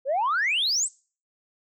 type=exponential sweep; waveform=sine; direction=up; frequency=505 to 8570 Hz; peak=-20 dBFS; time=0.05-0.89 s; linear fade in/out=50 ms; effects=noise-tail reverb RT60 0.4 s tail -24 dB re dry + tanh soft clip ceiling -18 dBFS